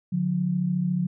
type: tone pair together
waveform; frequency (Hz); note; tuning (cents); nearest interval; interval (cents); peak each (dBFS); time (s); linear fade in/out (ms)
sine; 146.83 / 180.79; D3 / F#3; 0 / -40; major third; 360; -28 / -23; 0.12-1.07; 10
effects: none